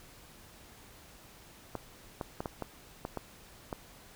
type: clicks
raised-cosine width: 1 ms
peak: -21 dBFS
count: 8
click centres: 1.753 / 2.212 / 2.405 / 2.458 / 2.623 / 3.051 / 3.173 / 3.728 s
effects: pink hiss -55 dBFS RMS until 4.15 s